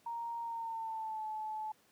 sine tone with pitch glide, 932.3 to 864.9 Hz, A#5 to A5, 0 to -30 cents, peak -37 dBFS, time 0.06-1.72 s, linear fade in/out 5 ms, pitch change -130 cents, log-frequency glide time 0.41-1.25 s, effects pink hiss -68 dBFS RMS until 1.91 s + high-pass 150 Hz 12 dB/octave

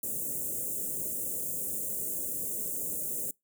white band-stop noise, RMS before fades -34 dBFS, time 0.03-3.31 s, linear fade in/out 2 ms, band 590 to 7200 Hz, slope 48 dB/octave, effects noise-tail reverb RT60 0.2 s tail -26 dB re dry + high-pass 100 Hz 12 dB/octave

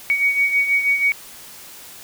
sine beating tone pair, 2245 / 2251.2 Hz, C#7 / C#7, +21 / +26 cents, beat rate 6.2 Hz, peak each -16 / -23 dBFS, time 0.1-1.12 s, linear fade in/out 0 ms, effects white hiss -40 dBFS RMS until 2.03 s

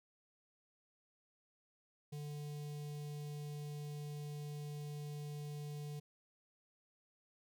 square tone with notch filter, 147.4 Hz, D3, 7 cents sharp, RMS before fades -45 dBFS, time 2.12-6 s, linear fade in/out 10 ms, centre 1400 Hz, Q 0.54, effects none

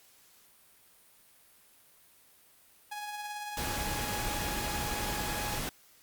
sawtooth tone with tremolo, 834 Hz, G#5, 7 cents sharp, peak -32 dBFS, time 2.91-5.59 s, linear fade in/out 10 ms, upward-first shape triangle, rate 18 Hz, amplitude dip 40%
pink noise, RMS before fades -35 dBFS, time 3.57-5.69 s, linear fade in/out 0 ms
effects white hiss -61 dBFS RMS until 6.02 s + Opus 48 kbps

